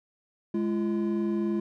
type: tone pair together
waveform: triangle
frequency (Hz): 209 / 340.6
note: G#3 / F4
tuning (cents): +11 / -43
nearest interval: minor sixth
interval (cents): 846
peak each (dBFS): -25 / -26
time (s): 0.54-1.6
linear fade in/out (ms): 5
effects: tanh soft clip ceiling -15 dBFS